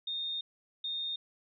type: tone bursts at uneven times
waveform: sine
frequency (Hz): 3668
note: A#7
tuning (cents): -29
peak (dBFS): -33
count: 2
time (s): 0.07-0.41 / 0.84-1.16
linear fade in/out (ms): 5
effects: none